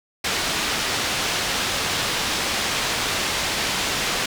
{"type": "low-pass noise", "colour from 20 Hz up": "white", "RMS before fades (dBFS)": -24, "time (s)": [0.24, 4.26], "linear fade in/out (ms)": 5, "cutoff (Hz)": 4700, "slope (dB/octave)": 12, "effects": []}